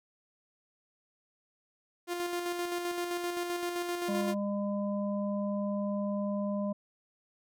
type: tone with tremolo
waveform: sawtooth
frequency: 350 Hz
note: F4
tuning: 4 cents sharp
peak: -27 dBFS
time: 2.07-4.35 s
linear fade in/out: 50 ms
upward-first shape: square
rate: 7.7 Hz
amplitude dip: 35%
type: harmonic tone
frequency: 202.4 Hz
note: G#3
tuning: 44 cents flat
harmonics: 1 / 3 / 5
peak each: -31 / -35 / -44 dBFS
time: 4.08-6.73 s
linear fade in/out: 10 ms
effects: none